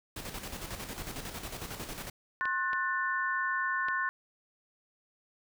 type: noise with tremolo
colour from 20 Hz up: pink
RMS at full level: -39 dBFS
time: 0.16-2.1 s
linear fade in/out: 5 ms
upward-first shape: square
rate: 11 Hz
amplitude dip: 50%
type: chord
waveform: sine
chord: F# diminished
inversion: second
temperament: just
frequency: 1065.6 / 1480 / 1776 Hz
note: C6 / F#6 / A6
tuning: +31 / 0 / +16 cents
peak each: -33 dBFS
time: 2.41-4.09 s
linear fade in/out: 0 ms
type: clicks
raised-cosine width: 0.3 ms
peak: -24 dBFS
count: 3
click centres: 2.455 / 2.732 / 3.885 s
effects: none